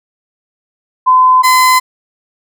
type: tone pair in turn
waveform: sine / 35% pulse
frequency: 1021 / 1021 Hz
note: C6 / C6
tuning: -43 / -43 cents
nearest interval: unison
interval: 0 cents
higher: neither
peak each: -4 dBFS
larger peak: neither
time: 1.06-1.43 / 1.43-1.8 s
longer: neither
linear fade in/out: 20 ms
effects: none